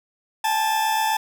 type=tone pair together; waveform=40% pulse; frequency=808 / 875.8 Hz; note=G#5 / A5; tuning=-48 / -8 cents; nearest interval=minor second; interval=140 cents; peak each=-27 / -19 dBFS; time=0.44-1.17 s; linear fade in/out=5 ms; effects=none